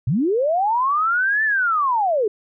sine linear two-way sweep, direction up then down, 102.3 to 1784 to 392.6 Hz, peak -16 dBFS, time 0.07-2.28 s, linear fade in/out 5 ms, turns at 1.44 s, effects none

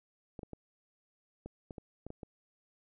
clicks, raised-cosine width 2 ms, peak -30 dBFS, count 9, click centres 0.392 / 0.432 / 0.533 / 1.46 / 1.708 / 1.782 / 2.066 / 2.104 / 2.232 s, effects none

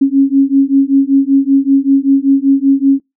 sine beating tone pair, 271.4 / 276.6 Hz, C#4 / C#4, -36 / -4 cents, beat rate 5.2 Hz, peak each -10 dBFS, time 0.01-3 s, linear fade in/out 10 ms, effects noise-tail reverb RT60 0.2 s tail -24 dB re dry

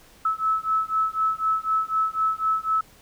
sine beating tone pair, 1300 / 1304 Hz, E6 / E6, -24 / -19 cents, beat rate 4 Hz, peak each -24 dBFS, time 0.25-2.81 s, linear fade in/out 5 ms, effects pink hiss -53 dBFS RMS until 3.01 s

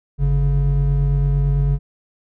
triangle tone pair together, 49.8 / 140.6 Hz, G1 / C#3, +28 / +25 cents, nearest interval octave + tritone, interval 1797 cents, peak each -15 dBFS, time 0.18-1.79 s, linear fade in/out 50 ms, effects none

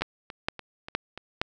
two click trains, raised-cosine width 0.3 ms, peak -22 / -9 dBFS, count 5 / 4, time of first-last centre 0.01-1.176 / 0.02-1.415 s, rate 3.43 / 2.15 Hz, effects none

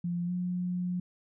sine tone with pitch glide, 173.9 to 179.31 Hz, F3 to F3, -7 to +46 cents, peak -29 dBFS, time 0.04-1 s, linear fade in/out 5 ms, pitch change +53 cents, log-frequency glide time 0.26-0.31 s, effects none

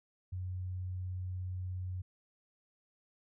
sine tone, 91.7 Hz, F#2, 15 cents flat, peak -36 dBFS, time 0.32-2.02 s, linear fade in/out 10 ms, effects none

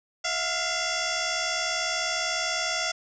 sine tone with frequency modulation, 2026 Hz, B6, 44 cents sharp, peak -25 dBFS, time 0.24-2.92 s, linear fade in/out 10 ms, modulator 687 Hz, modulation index 6.5, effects none

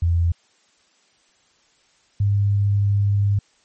sine tone pair in turn, 85 / 101.08 Hz, F2 / G#2, -46 / -46 cents, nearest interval minor third, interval 300 cents, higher second, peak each -15 dBFS, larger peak neither, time 0.02-0.32 / 2.2-3.39 s, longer second, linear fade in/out 5 ms, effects white hiss -60 dBFS RMS until 3.64 s + MP3 32 kbps

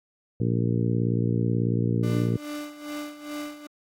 harmonic tone, 58.27 Hz, A#1, in tune, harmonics 2 / 3 / 4 / 5 / 6 / 7 / 8, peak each -24 / -28 / -30 / -32 / -34 / -35 / -36 dBFS, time 0.4-2.37 s, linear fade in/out 5 ms
35% pulse tone with tremolo, 296.2 Hz, D4, 15 cents sharp, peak -29 dBFS, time 2.03-3.67 s, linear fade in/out 5 ms, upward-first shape sine, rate 2.4 Hz, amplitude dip 75%
effects AAC 48 kbps

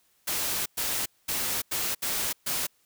white noise bursts at uneven times, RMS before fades -29 dBFS, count 6, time 0.27-0.66 / 0.77-1.06 / 1.28-1.62 / 1.71-1.95 / 2.02-2.33 / 2.46-2.67 s, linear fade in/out 10 ms, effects white hiss -67 dBFS RMS until 2.85 s

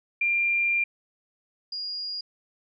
sine tone pair in turn, 2387 / 4852 Hz, D7 / D#8, +28 / -44 cents, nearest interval octave, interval 1228 cents, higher second, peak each -21 / -30 dBFS, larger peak first, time 0.21-0.84 / 1.72-2.21 s, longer first, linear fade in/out 5 ms, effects none

